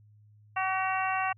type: harmonic tone with a mistuned harmonic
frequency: 378.4 Hz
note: F#4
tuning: 39 cents sharp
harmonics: 2 / 3 / 4 / 5 / 6 / 7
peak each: -30 / -32 / -36 / -36 / -40 / -36 dBFS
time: 0.56-1.33 s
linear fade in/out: 10 ms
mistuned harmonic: 7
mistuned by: +50 cents
effects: added 105 Hz sine -55 dBFS peak until 1.37 s